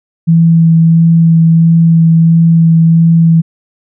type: tone with vibrato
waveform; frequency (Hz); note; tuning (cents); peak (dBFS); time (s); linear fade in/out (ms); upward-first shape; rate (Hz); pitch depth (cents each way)
sine; 164.81; E3; 0; -3; 0.27-3.42; 20; sine; 1.5; 11
effects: none